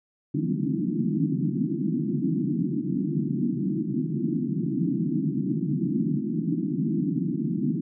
pink band-pass noise, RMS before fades -26 dBFS, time 0.34-7.81 s, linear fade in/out 10 ms, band 140 to 340 Hz, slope 96 dB/octave, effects none

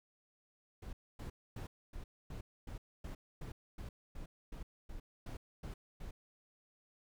brown noise bursts, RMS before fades -45 dBFS, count 15, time 0.82-6.11 s, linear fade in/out 5 ms, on 110 ms, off 260 ms, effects none

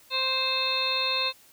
harmonic tone, 523.3 Hz, C5, in tune, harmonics 1 / 2 / 3 / 4 / 5 / 7 / 8, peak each -35 / -32 / -41 / -41 / -30 / -29 / -29 dBFS, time 0.1-1.33 s, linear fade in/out 50 ms, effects white hiss -56 dBFS RMS until 1.52 s

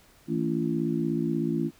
harmonic tone with a mistuned harmonic, 56.5 Hz, A1, 47 cents sharp, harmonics 3 / 4 / 5 / 6, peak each -30 / -30 / -30 / -30 dBFS, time 0.27-1.71 s, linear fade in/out 50 ms, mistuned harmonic 3, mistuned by -78 cents, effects pink hiss -58 dBFS RMS until 1.79 s

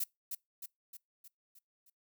violet noise with echo, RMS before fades -34 dBFS, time 0-0.04 s, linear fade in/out 5 ms, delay 310 ms, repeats 6, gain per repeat -5 dB, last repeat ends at 1.9 s, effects noise-tail reverb RT60 0.2 s tail -25 dB re dry

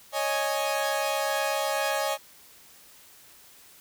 sawtooth chord, C# suspended second, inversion none, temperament equal, 554.4 / 622.3 / 830.6 Hz, C#5 / D#5 / G#5, 0 / 0 / 0 cents, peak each -26 dBFS, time 0.12-2.18 s, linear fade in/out 50 ms, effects white hiss -53 dBFS RMS until 3.8 s

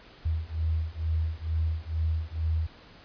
sine beating tone pair, 79 / 81.2 Hz, D#2 / E2, +27 / -26 cents, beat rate 2.2 Hz, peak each -29 dBFS, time 0.25-2.67 s, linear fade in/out 10 ms, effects pink hiss -52 dBFS RMS until 3.04 s + resampled to 11025 Hz

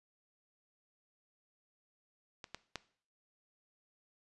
clicks, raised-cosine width 0.2 ms, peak -28 / -24 / -21 dBFS, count 3, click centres 2.442 / 2.546 / 2.757 s, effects noise-tail reverb RT60 0.5 s tail -18 dB re dry + resampled to 24000 Hz

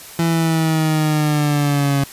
30% pulse linear sweep, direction down, 167.4 to 138.59 Hz, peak -12 dBFS, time 0.19-2.04 s, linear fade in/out 2 ms, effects white hiss -37 dBFS RMS until 2.12 s + resampled to 32000 Hz

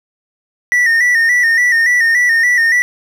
triangle tone with vibrato, 1895 Hz, A#6, 28 cents sharp, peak -7 dBFS, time 0.72-2.82 s, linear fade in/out 0 ms, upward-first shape square, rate 3.5 Hz, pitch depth 57 cents each way, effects none

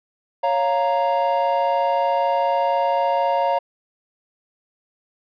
triangle chord, Bb minor, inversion first, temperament equal, 554.4 / 698.5 / 932.3 Hz, Db5 / F5 / Bb5, 0 / 0 / 0 cents, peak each -20 / -20 / -19 dBFS, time 0.43-3.59 s, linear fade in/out 10 ms, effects resampled to 11025 Hz

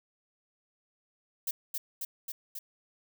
violet noise with echo, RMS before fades -32 dBFS, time 1.47-1.51 s, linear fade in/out 5 ms, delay 270 ms, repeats 4, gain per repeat -2 dB, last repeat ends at 2.59 s, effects none

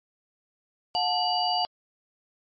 sine tone cluster, 723 / 869 / 2913 / 4664 Hz, F#5 / A5 / F#7 / D8, -40 / -22 / -28 / -13 cents, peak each -26 / -30 / -31 / -28 dBFS, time 0.95-1.65 s, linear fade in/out 0 ms, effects MP3 48 kbps

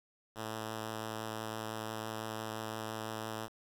5% pulse tone with vibrato, 110.2 Hz, A2, 3 cents sharp, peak -27 dBFS, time 0.35-3.49 s, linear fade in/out 50 ms, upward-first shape triangle, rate 5.9 Hz, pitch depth 13 cents each way, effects 10-bit

